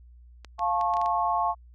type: clicks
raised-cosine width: 0.2 ms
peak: -25 dBFS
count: 7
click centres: 0.447 / 0.593 / 0.812 / 0.938 / 0.969 / 1.015 / 1.06 s
type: chord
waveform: sine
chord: F augmented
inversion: none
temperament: just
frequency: 698.5 / 873.1 / 1091.3 Hz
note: F5 / A5 / C#6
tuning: 0 / -14 / -27 cents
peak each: -27 dBFS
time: 0.58-1.55 s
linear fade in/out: 50 ms
effects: added 60 Hz sine -48 dBFS peak until 1.74 s